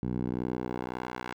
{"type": "tone with band-pass filter sweep", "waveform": "10% pulse", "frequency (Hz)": 61.8, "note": "B1", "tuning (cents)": 2, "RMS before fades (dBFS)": -34, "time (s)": [0.03, 1.34], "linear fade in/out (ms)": 0, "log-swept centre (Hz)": [170, 1500], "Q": 0.85, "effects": []}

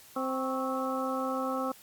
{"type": "harmonic tone with a mistuned harmonic", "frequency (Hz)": 261.6, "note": "C4", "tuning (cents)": 0, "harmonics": [1, 2, 3, 4, 5], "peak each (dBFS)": [-34, -34, -38, -37, -36], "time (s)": [0.16, 1.72], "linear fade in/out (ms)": 5, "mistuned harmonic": 4, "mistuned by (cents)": 82, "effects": ["white hiss -54 dBFS RMS until 1.82 s", "Opus 48 kbps"]}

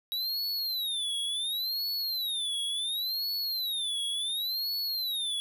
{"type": "tone with vibrato", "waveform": "square", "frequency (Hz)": 3838, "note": "A#7", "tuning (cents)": 50, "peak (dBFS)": -30, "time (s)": [0.12, 5.4], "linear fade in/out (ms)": 0, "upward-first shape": "sine", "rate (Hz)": 0.7, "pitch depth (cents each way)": 240, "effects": []}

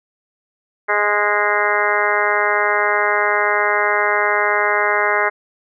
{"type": "harmonic tone with a mistuned harmonic", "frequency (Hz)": 207.7, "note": "G#3", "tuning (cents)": 0, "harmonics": [2, 3, 4, 5, 6, 7, 8, 9, 10], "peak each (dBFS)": [-23, -23, -23, -23, -23, -23, -23, -23, -23], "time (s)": [0.88, 5.3], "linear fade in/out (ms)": 20, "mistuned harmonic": 8, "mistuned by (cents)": -22, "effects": []}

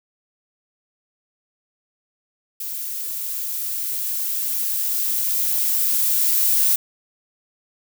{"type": "noise with level ramp", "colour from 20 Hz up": "violet", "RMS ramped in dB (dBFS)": [-29, -17], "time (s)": [2.6, 6.76], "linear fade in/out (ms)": 5, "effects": []}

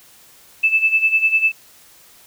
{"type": "tone with tremolo", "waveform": "sine", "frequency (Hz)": 2630, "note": "E7", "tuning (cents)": -5, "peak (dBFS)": -10, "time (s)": [0.63, 1.52], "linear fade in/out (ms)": 10, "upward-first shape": "sine", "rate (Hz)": 10, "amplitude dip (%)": 75, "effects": ["white hiss -48 dBFS RMS until 2.26 s"]}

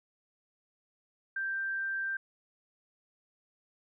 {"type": "tone", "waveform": "sine", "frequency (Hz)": 1574, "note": "G6", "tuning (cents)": 7, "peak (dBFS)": -31, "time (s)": [1.36, 2.17], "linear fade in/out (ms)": 5, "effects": []}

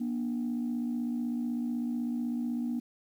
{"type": "tone pair together", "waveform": "sine", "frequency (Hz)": [240, 296], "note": ["B3", "D4"], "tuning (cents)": [-49, 14], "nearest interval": "major third", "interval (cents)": 363, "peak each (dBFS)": [-29, -36], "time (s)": [0, 2.8], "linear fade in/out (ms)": 10, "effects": ["tanh soft clip ceiling -25 dBFS", "10-bit"]}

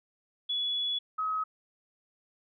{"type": "tone pair in turn", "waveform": "sine", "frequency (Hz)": [3400, 1273.6], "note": ["G#7", "D#6"], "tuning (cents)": [40, 40], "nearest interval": "octave + perfect fourth", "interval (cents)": 1700, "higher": "first", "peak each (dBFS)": -28, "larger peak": "neither", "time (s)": [[0.49, 0.99], [1.18, 1.44]], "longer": "first", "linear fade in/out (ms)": 10, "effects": []}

